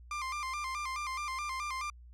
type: tone with vibrato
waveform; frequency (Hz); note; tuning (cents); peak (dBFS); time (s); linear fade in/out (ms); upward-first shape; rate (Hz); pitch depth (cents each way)
30% pulse; 1118; C#6; +14; -32; 0.11-1.9; 2; square; 4.7; 110
effects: added 60 Hz sine -50 dBFS peak until 2.13 s + low-pass 8000 Hz 12 dB/octave